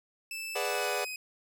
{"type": "tone with pitch glide", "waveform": "sawtooth", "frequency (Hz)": [2637, 2514], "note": ["E7", "D#7"], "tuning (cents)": [0, 17], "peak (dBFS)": -33, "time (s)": [0.31, 1.16], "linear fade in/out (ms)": 2, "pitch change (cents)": -83, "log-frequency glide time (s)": [0.67, 0.89]}
{"type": "chord", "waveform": "sawtooth", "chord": "G# half-diminished seventh", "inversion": "none", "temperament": "equal", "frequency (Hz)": [415.3, 493.9, 587.3, 740], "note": ["G#4", "B4", "D5", "F#5"], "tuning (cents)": [0, 0, 0, 0], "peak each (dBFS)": -32, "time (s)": [0.55, 1.05], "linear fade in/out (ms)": 10}
{"effects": []}